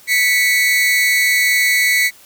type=tone pair together; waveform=40% pulse; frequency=1975.5 / 2217 Hz; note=B6 / C#7; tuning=0 / 0 cents; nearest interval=major second; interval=200 cents; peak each=-14 dBFS; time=0.07-2.11 s; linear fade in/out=50 ms; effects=white hiss -45 dBFS RMS until 2.25 s